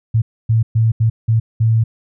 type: tone bursts at uneven times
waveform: sine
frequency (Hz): 112.7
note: A2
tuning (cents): +42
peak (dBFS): -10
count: 6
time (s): 0.14-0.22 / 0.49-0.63 / 0.75-0.92 / 1-1.1 / 1.28-1.4 / 1.6-1.84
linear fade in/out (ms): 10
effects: none